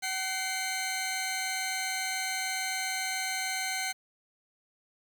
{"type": "tone pair together", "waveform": "15% pulse", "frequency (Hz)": [759, 2094], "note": ["F#5", "C7"], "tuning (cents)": [44, 1], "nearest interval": "octave + tritone", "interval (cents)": 1757, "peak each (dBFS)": -27, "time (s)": [0.02, 3.93], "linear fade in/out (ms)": 20, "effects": ["9-bit"]}